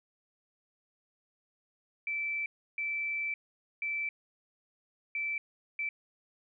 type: tone bursts at uneven times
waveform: sine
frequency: 2325 Hz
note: D7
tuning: 18 cents flat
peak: -31 dBFS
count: 5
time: 2.07-2.46 / 2.78-3.34 / 3.82-4.09 / 5.15-5.38 / 5.79-5.89 s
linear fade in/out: 2 ms
effects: none